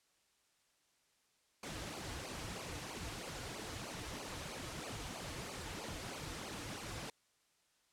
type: noise with flanger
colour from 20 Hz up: pink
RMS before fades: -45 dBFS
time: 1.63-7.1 s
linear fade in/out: 2 ms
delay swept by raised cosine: 0.54 to 5.24 ms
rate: 3.1 Hz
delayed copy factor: -0.95
effects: white hiss -75 dBFS RMS until 7.92 s + low-pass 9000 Hz 12 dB/octave